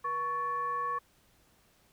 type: tone with frequency modulation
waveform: sine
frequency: 1114 Hz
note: C#6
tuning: 8 cents sharp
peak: -30 dBFS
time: 0.04-0.99 s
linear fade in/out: 10 ms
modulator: 631 Hz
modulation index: 0.47
effects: pink hiss -66 dBFS RMS until 1.92 s